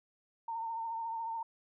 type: tone with vibrato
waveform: sine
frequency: 910 Hz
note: A#5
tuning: 42 cents flat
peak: -35 dBFS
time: 0.48-1.43 s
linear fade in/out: 5 ms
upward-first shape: triangle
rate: 14 Hz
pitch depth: 41 cents each way
effects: none